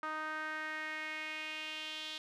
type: tone with band-pass filter sweep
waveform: sawtooth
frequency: 310.6 Hz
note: D#4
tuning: 3 cents flat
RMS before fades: -41 dBFS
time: 0.03-2.18 s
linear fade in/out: 2 ms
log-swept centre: 1300 to 3500 Hz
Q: 3.5
effects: none